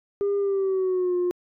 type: tone with pitch glide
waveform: sine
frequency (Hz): 402.3 to 356.3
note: G4 to F4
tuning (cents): +45 to +35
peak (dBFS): -19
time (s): 0.21-1.31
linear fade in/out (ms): 0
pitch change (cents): -210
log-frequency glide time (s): 0.38-1.16
effects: tanh soft clip ceiling -19 dBFS